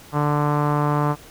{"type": "tone with low-pass filter", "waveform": "sawtooth", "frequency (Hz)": 147.4, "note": "D3", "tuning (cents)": 7, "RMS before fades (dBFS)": -20, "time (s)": [0.12, 1.16], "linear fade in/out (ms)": 50, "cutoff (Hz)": 1100, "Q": 3.3, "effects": ["pink hiss -45 dBFS RMS until 1.3 s"]}